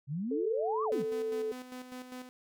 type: exponential two-way sweep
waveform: sine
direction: up then down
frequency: 130.4 to 1193 to 130.4 Hz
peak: -32 dBFS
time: 0.07-1.05 s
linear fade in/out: 50 ms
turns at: 0.84 s
type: tone with vibrato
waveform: sine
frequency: 440 Hz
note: A4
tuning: in tune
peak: -31 dBFS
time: 0.31-1.52 s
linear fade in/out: 5 ms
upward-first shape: sine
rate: 1.4 Hz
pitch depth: 15 cents each way
type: tone with tremolo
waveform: sawtooth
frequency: 252.5 Hz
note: B3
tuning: 39 cents sharp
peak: -37 dBFS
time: 0.92-2.29 s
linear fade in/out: 0 ms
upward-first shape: square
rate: 5 Hz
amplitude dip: 55%
effects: none